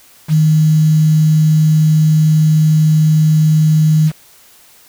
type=tone with quantisation; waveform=sine; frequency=155.56 Hz; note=D#3; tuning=in tune; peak=-7 dBFS; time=0.28-4.12 s; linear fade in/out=50 ms; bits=5; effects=white hiss -45 dBFS RMS until 4.88 s